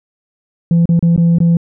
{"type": "tone with dropouts", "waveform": "sine", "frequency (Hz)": 169, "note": "E3", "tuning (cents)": 43, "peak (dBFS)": -5, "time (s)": [0.71, 1.57], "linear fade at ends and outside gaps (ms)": 2, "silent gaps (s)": [[0.856, 0.891], [0.993, 1.026], [1.163, 1.177], [1.385, 1.403]], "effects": ["tanh soft clip ceiling -6 dBFS"]}